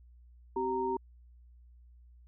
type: tone cluster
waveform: sine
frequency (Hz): 259.2 / 383.2 / 927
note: C4 / G4 / A#5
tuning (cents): -16 / -39 / -10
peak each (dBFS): -39 / -32 / -33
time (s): 0.56-0.97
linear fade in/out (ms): 5
effects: added 60 Hz sine -54 dBFS peak until 2.27 s